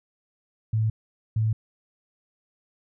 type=tone bursts at uneven times; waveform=sine; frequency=110 Hz; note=A2; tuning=in tune; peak=-20 dBFS; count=2; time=0.73-0.9 / 1.36-1.53 s; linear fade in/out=5 ms; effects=none